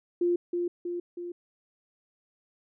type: tone with echo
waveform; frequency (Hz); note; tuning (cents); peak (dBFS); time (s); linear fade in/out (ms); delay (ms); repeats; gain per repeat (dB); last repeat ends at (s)
sine; 349.5; F4; +1; -22; 0.21-0.36; 5; 320; 3; -4; 1.32
effects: none